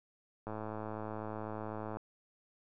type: click train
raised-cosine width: 1 ms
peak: -27 dBFS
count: 163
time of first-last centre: 0.47-1.97 s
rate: 108 Hz
effects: none